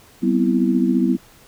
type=chord; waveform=sine; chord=C major seventh; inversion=second; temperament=equal with one note detuned; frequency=192.08 / 246.9 / 261.6 / 329.6 Hz; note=G3 / B3 / C4 / E4; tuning=-35 / 0 / 0 / 0 cents; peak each=-20 / -18 / -23 / -21 dBFS; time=0.22-1.17 s; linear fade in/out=20 ms; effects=pink hiss -49 dBFS RMS until 1.47 s